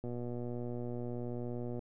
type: click train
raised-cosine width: 2 ms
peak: -28 dBFS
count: 213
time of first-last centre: 0.04-1.792 s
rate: 121 Hz
effects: none